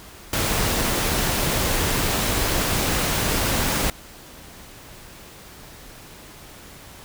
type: noise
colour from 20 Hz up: pink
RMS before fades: -22 dBFS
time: 0.33-3.9 s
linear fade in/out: 2 ms
effects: pink hiss -43 dBFS RMS until 7.04 s